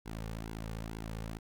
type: tone with flanger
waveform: sawtooth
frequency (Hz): 55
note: A1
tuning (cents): 0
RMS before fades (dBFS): -41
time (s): 0.05-1.39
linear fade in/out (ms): 20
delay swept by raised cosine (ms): 1.6 to 3.1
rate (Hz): 2.2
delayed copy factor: -0.7
effects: none